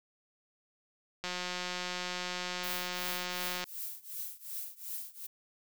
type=click train; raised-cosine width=0.2 ms; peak=-19 dBFS; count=433; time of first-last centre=1.24-3.64 s; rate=180 Hz
type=noise with tremolo; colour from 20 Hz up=violet; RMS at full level=-38 dBFS; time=2.63-5.27 s; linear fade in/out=10 ms; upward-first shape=triangle; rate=2.7 Hz; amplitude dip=95%
effects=none